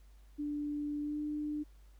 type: tone with pitch glide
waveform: sine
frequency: 293.7 to 298.7 Hz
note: D4 to D4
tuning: 0 to +29 cents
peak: -34 dBFS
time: 0.38-1.64 s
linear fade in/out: 20 ms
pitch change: +29 cents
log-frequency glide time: 1.01-1.18 s
effects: added 50 Hz sine -55 dBFS peak until 1.99 s + pink hiss -71 dBFS RMS until 1.99 s